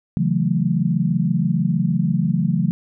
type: chord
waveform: sine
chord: F# minor seventh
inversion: second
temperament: equal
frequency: 138.59 / 164.81 / 185 / 220 Hz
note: C#3 / E3 / F#3 / A3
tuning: 0 / 0 / 0 / 0 cents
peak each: -23 / -20 / -21 / -24 dBFS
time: 0.17-2.71 s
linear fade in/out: 0 ms
effects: none